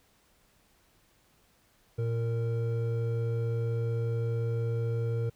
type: tone pair together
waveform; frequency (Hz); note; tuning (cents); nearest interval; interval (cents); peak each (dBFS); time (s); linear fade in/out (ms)
triangle; 115.7 / 462.8; A#2 / A#4; -13 / -13; 2 octaves; 2400; -26 / -33; 1.98-5.3; 10
effects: pink hiss -66 dBFS RMS until 5.35 s